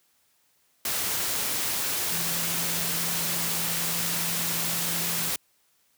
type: tone in noise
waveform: sine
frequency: 168.8 Hz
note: E3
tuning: 41 cents sharp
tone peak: -37 dBFS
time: 2.12-5.3 s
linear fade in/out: 2 ms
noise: white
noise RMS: -28 dBFS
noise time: 0.85-5.36 s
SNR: -12 dB
effects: white hiss -67 dBFS RMS until 5.97 s + high-pass 60 Hz 12 dB/octave